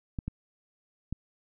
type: clicks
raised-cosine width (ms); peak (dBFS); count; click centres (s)
5; -20; 3; 0.188 / 0.28 / 1.126
effects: none